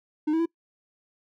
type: tone with pitch steps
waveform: triangle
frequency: 304.3 / 324 / 333.3 Hz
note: D#4 / E4 / E4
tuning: -38 / -30 / +19 cents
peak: -19 dBFS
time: 0.27-0.459 s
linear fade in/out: 10 ms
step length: 63 ms
effects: noise-tail reverb RT60 0.1 s tail -23 dB re dry